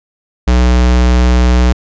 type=tone; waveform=square; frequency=61.5 Hz; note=B1; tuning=7 cents flat; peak=-7 dBFS; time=0.47-1.73 s; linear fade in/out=10 ms; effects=resampled to 16000 Hz